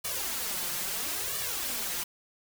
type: noise with flanger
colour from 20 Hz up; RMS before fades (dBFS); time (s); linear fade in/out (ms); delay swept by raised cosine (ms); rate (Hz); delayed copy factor
white; -33; 0.04-2.04; 10; 1.7 to 5.8; 0.75; +0.85
effects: none